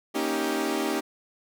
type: chord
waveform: sawtooth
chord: Eb dominant seventh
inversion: second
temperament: equal with one note detuned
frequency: 233.1 / 277.2 / 313.3 / 392 Hz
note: Bb3 / Db4 / Eb4 / G4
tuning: 0 / 0 / +12 / 0 cents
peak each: -30 / -27 / -26 / -26 dBFS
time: 0.14-1.01 s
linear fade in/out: 20 ms
effects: none